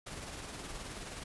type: noise with tremolo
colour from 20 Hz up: pink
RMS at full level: -42 dBFS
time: 0.06-1.24 s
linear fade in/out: 10 ms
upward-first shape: triangle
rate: 19 Hz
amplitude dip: 45%
effects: resampled to 24000 Hz